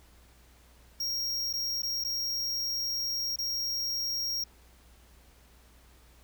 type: tone with dropouts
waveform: square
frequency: 5590 Hz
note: F8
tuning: 1 cent sharp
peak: -30 dBFS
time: 1-4.44 s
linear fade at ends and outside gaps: 5 ms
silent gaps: 1.529-1.536 / 1.821-1.831 / 2.04-2.047 / 3.36-3.386 s
effects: added 60 Hz sine -57 dBFS peak until 6.23 s + pink hiss -61 dBFS RMS until 6.23 s